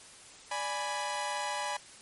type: chord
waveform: sawtooth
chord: G# diminished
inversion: second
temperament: equal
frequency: 587.3 / 830.6 / 987.8 Hz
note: D5 / G#5 / B5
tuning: 0 / 0 / 0 cents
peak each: -36 / -32 / -32 dBFS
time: 0.51-1.77 s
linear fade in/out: 5 ms
effects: white hiss -52 dBFS RMS until 2.01 s + MP3 48 kbps